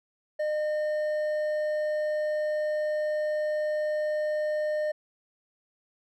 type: tone with hard clipping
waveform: sine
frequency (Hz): 608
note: D#5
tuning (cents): -40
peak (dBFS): -27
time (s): 0.39-4.92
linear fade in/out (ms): 10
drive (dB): 5
effects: none